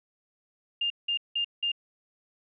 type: tone bursts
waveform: sine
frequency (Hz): 2809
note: F7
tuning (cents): +9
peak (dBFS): -25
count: 4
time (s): 0.81-1.718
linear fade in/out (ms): 5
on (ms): 92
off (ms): 180
effects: none